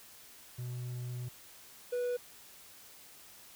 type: tone pair in turn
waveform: triangle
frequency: 123.47 / 489.9 Hz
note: B2 / B4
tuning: 0 / -14 cents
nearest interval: 2 octaves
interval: 2386 cents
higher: second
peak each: -35 / -29 dBFS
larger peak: second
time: 0.58-1.29 / 1.92-2.17 s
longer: first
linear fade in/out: 10 ms
effects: white hiss -55 dBFS RMS until 3.55 s